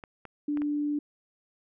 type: clicks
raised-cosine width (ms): 0.5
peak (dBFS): -27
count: 4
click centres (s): 0.038 / 0.253 / 0.573 / 0.619
type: tone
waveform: sine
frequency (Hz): 293.7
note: D4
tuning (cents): 0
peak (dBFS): -26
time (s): 0.48-0.99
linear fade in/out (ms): 5
effects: none